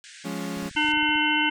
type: band-pass noise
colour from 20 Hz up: pink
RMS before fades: -46 dBFS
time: 0.04-0.92 s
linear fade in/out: 0 ms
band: 1500 to 9100 Hz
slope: 96 dB/octave
type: chord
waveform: 35% pulse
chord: Db major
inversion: first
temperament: equal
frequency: 174.61 / 207.7 / 277.2 Hz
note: F3 / Ab3 / Db4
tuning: 0 / 0 / 0 cents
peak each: -32 dBFS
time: 0.24-0.7 s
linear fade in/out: 20 ms
type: clicks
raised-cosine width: 5 ms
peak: -35 dBFS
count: 12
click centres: 0.571 / 0.627 / 0.659 / 0.712 / 0.752 / 0.847 / 0.887 / 0.937 / 0.973 / 1.029 / 1.092 / 1.156 s
type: harmonic tone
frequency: 302.5 Hz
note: D#4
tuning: 49 cents flat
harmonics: 1 / 3 / 5 / 7 / 9 / 10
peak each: -27 / -27 / -27 / -27 / -27 / -27 dBFS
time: 0.76-1.5 s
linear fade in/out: 10 ms
effects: none